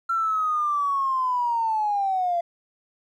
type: linear sweep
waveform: triangle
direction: down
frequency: 1363 to 678 Hz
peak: -17 dBFS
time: 0.09-2.41 s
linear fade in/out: 10 ms
effects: tanh soft clip ceiling -19 dBFS